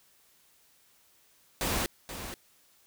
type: noise with echo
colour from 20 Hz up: pink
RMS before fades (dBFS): -30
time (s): 1.61-1.86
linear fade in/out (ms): 0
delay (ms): 480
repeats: 1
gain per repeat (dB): -10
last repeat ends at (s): 2.34
effects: white hiss -64 dBFS RMS until 2.86 s